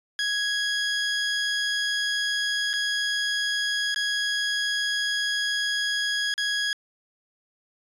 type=tone with dropouts; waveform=20% pulse; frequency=1661.2 Hz; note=G#6; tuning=in tune; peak=-19 dBFS; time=0.19-6.73 s; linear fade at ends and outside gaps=1 ms; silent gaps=2.732-2.737 / 3.945-3.96 / 6.34-6.379 s; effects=resampled to 22050 Hz